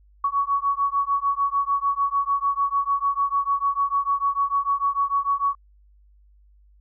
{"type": "beating tone pair", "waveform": "sine", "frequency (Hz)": [1118, 1124.7], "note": ["C#6", "C#6"], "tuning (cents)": [14, 25], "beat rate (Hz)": 6.7, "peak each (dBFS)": -23, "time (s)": [0.24, 5.55], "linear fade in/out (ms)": 5, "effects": ["added 50 Hz sine -52 dBFS peak until 6.8 s"]}